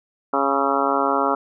harmonic tone with a mistuned harmonic, 138.59 Hz, C#3, in tune, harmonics 2 / 3 / 4 / 5 / 6 / 7 / 8 / 9 / 10, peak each -26 / -26 / -26 / -26 / -26 / -26 / -26 / -26 / -26 dBFS, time 0.33-1.35 s, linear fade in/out 5 ms, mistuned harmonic 10, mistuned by -42 cents, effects none

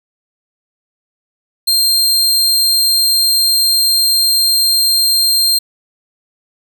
sawtooth tone, 4184 Hz, C8, 1 cent flat, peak -7 dBFS, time 1.67-5.59 s, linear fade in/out 10 ms, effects none

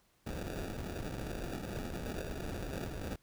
pink noise with sample-and-hold, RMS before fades -40 dBFS, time 0.26-3.16 s, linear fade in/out 10 ms, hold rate 1050 Hz, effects pink hiss -71 dBFS RMS until 3.22 s

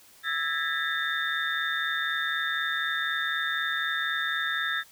sine tone cluster, 1319 / 1648 / 1792 / 1956 / 3619 Hz, E6 / G#6 / A6 / B6 / A7, +1 / -14 / +31 / -17 / +48 cents, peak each -34 / -30 / -32 / -37 / -33 dBFS, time 0.23-4.84 s, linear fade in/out 50 ms, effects white hiss -55 dBFS RMS until 4.91 s

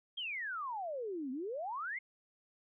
sine exponential two-way sweep, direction down then up, 3291 to 247.7 to 2197 Hz, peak -37 dBFS, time 0.17-1.99 s, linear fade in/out 10 ms, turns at 1.31 s, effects none

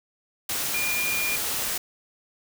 sine tone in noise, 2412 Hz, D7, 46 cents sharp, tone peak -26 dBFS, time 0.74-1.36 s, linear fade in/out 5 ms, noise white, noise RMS -28 dBFS, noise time 0.49-1.78 s, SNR -1 dB, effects none

